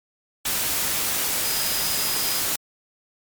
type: tone in noise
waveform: sine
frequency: 4978 Hz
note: D#8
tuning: in tune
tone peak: -30 dBFS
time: 1.44-2.4 s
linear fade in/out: 5 ms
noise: white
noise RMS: -24 dBFS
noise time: 0.45-2.56 s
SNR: -9 dB
effects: MP3 96 kbps